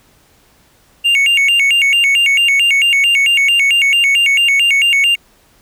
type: tone with vibrato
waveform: triangle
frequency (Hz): 2489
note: D#7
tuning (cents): 0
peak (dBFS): -7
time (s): 1.04-5.16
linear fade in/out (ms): 20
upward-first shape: square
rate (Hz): 4.5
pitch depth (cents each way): 200
effects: pink hiss -51 dBFS RMS until 5.61 s